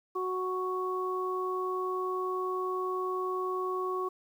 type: harmonic tone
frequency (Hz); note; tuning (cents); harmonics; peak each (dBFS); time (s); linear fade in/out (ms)
370; F#4; 0; 1 / 2 / 3; -32 / -44 / -33; 0.15-4.09; 10
effects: 10-bit